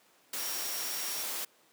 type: tone in noise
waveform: sine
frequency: 5600 Hz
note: F8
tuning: 4 cents sharp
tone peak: -40 dBFS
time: 0.38-1.23 s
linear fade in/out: 5 ms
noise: white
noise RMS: -36 dBFS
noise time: 0.33-1.45 s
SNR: -7 dB
effects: pink hiss -64 dBFS RMS until 1.72 s + high-pass 300 Hz 12 dB/octave